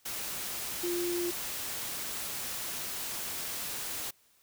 sine tone in noise, 349.2 Hz, F4, in tune, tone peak -30 dBFS, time 0.83-1.31 s, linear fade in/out 10 ms, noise white, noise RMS -37 dBFS, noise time 0.05-4.11 s, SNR +4 dB, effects white hiss -66 dBFS RMS until 4.42 s

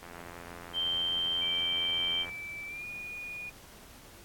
click train, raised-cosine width 0.5 ms, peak -30 dBFS, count 196, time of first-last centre 0.03-2.292 s, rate 86.2 Hz
sine tone, 3136 Hz, G7, in tune, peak -28 dBFS, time 0.73-2.26 s, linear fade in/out 50 ms
sine tone with pitch glide, 2321 to 2451 Hz, D7 to D#7, -21 to -27 cents, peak -38 dBFS, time 1.41-3.5 s, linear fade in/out 10 ms, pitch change +94 cents, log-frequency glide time 2.67-2.86 s
effects pink hiss -53 dBFS RMS until 4.24 s + AAC 64 kbps

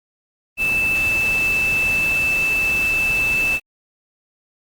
sine tone in noise, 2637 Hz, E7, in tune, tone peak -16 dBFS, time 0.57-3.6 s, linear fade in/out 50 ms, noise pink, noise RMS -30 dBFS, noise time 0.57-3.6 s, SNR +11 dB, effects Opus 32 kbps

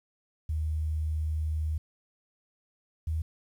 sine tone pair in turn, 77.78 / 79.41 Hz, D#2 / D#2, 0 / +36 cents, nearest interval unison, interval 36 cents, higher second, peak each -27 dBFS, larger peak neither, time 0.49-1.78 / 3.07-3.22 s, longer first, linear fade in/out 5 ms, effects 10-bit

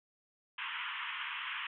white band-pass noise, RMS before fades -40 dBFS, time 0.58-1.67 s, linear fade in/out 5 ms, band 930 to 3200 Hz, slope 96 dB/octave, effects none

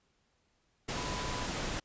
sine tone in noise, 996 Hz, B5, 14 cents sharp, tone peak -42 dBFS, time 0.97-1.47 s, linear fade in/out 10 ms, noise pink, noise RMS -36 dBFS, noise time 0.88-1.8 s, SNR -9 dB, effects pink hiss -74 dBFS RMS until 1.84 s + resampled to 16000 Hz

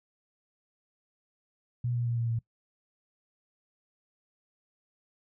sine tone with pitch steps, 121.5 / 119.9 / 118.31 / 116.75 / 115.21 Hz, B2 / A#2 / A#2 / A#2 / A#2, -28 / +49 / +26 / +3 / -20 cents, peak -27 dBFS, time 1.84-2.39 s, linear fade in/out 5 ms, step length 110 ms, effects noise-tail reverb RT60 0.1 s tail -22 dB re dry

